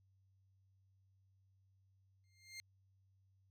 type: tone with exponential growth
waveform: 20% pulse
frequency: 2110 Hz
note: C7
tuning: 14 cents sharp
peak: -40 dBFS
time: 2.24-2.6 s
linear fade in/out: 0 ms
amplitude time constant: 77 ms
effects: added 96 Hz sine -70 dBFS peak until 3.5 s + low-pass 12000 Hz 12 dB/octave